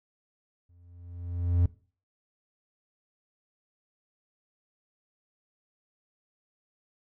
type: tone with exponential growth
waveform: triangle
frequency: 87.31 Hz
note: F2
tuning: in tune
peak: -16 dBFS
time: 0.69-1.66 s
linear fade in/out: 5 ms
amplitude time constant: 210 ms
effects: noise-tail reverb RT60 0.4 s tail -20 dB re dry